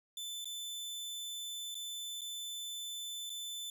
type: tone with dropouts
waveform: sawtooth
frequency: 3520 Hz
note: A7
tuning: in tune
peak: -37 dBFS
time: 0.17-3.7 s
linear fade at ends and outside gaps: 2 ms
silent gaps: 0.445-0.455 / 1.745-1.752 / 2.21-2.216 / 3.296-3.301 s
effects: none